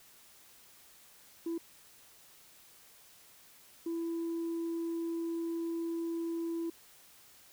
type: tone bursts at uneven times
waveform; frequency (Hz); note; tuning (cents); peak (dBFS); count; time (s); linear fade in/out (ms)
sine; 333.6; E4; +21; -31; 2; 1.46-1.58 / 3.86-6.7; 5
effects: tanh soft clip ceiling -31 dBFS + white hiss -59 dBFS RMS until 7.52 s